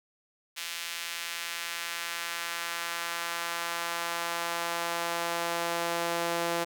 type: tone with high-pass filter sweep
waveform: sawtooth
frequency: 170 Hz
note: F3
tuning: 46 cents flat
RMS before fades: -33 dBFS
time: 0.56-6.65 s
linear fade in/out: 20 ms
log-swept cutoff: 2600 to 480 Hz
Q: 0.99
effects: none